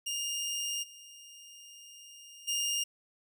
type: tone with level steps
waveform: 20% pulse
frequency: 2823 Hz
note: F7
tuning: 18 cents sharp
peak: -28 / -45 / -25 dBFS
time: 0.06-2.84 s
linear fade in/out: 10 ms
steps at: 0.82 / 2.47 s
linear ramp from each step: 20 ms
effects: none